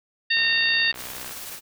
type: harmonic tone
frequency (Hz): 917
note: A#5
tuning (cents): -29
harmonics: 2 / 3 / 4 / 5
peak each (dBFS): -22 / -24 / -25 / -26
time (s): 0.3-0.92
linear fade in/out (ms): 10
type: click train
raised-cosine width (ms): 0.3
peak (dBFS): -21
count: 60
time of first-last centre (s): 0.37-1.309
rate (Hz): 62.8
type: noise with tremolo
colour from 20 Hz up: white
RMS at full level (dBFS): -35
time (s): 0.94-1.61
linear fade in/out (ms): 50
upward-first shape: sine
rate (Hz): 19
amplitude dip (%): 30
effects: none